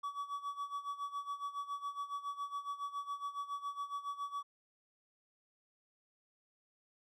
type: tone with tremolo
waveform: triangle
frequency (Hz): 1139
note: C#6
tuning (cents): +47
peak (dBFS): -34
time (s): 0.03-4.43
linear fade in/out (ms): 10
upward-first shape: sine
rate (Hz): 7.2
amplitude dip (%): 80
effects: none